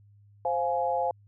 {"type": "chord", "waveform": "sine", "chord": "F minor", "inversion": "second", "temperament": "just", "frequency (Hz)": [523.8, 698.5, 838.1], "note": ["C5", "F5", "Ab5"], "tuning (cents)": [2, 0, 16], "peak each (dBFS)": -29, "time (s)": [0.45, 1.11], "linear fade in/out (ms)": 2, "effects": ["added 102 Hz sine -54 dBFS peak until 1.27 s"]}